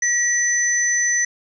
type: tone pair together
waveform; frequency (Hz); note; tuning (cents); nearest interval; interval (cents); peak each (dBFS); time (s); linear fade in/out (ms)
sine; 1915 / 6036; A#6 / F#8; +46 / +34; octave + minor sixth; 1988; -19; 0.02-1.25; 5
effects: none